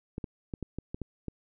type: clicks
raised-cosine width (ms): 3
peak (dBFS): -22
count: 8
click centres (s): 0.181 / 0.242 / 0.538 / 0.627 / 0.786 / 0.945 / 1.017 / 1.283
effects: none